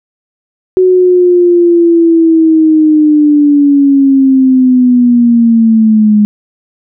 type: linear sweep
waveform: sine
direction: down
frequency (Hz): 371.8 to 207.7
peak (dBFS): -3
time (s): 0.77-6.25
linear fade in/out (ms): 0
effects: none